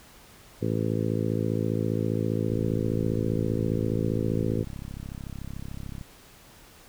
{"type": "harmonic tone", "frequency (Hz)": 55, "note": "A1", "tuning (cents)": 0, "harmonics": [2, 3, 4, 5, 6, 7, 8, 9], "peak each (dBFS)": [-29, -31, -32, -33, -34, -34, -35, -36], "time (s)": [0.61, 4.64], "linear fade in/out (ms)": 20}
{"type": "click train", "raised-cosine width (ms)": 5, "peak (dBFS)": -25, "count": 119, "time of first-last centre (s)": [2.5, 6.012], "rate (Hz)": 33.6}
{"effects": ["pink hiss -52 dBFS RMS until 6.88 s"]}